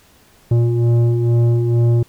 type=tone with frequency modulation; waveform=sine; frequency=118.6 Hz; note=A#2; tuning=30 cents sharp; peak=-9 dBFS; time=0.51-2.03 s; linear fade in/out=5 ms; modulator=235 Hz; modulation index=0.67; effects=tanh soft clip ceiling -10 dBFS + pink hiss -51 dBFS RMS until 2.08 s